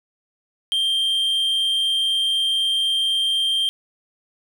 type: tone with amplitude modulation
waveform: triangle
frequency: 3172 Hz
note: G7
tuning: 20 cents sharp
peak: -15 dBFS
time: 0.72-3.69 s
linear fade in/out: 0 ms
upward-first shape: sine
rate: 198 Hz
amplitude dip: 30%
effects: none